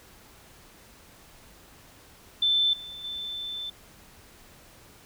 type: tone with level steps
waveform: sine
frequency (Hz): 3534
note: A7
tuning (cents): +7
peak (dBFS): -20 / -38 / -32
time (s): 2.42-3.7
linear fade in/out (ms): 5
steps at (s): 2.73 / 3.04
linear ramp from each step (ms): 5
effects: pink hiss -53 dBFS RMS until 5.05 s